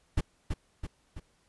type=noise with echo; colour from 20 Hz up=brown; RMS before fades=-24 dBFS; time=0.17-0.21 s; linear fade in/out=10 ms; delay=330 ms; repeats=3; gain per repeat=-5 dB; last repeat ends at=1.2 s; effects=pink hiss -69 dBFS RMS until 1.48 s + resampled to 24000 Hz